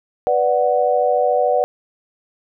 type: chord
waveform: sine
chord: B minor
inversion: none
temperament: equal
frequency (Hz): 493.9 / 587.3 / 740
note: B4 / D5 / F#5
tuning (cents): 0 / 0 / 0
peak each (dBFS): -18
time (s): 0.27-1.64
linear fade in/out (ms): 0
effects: none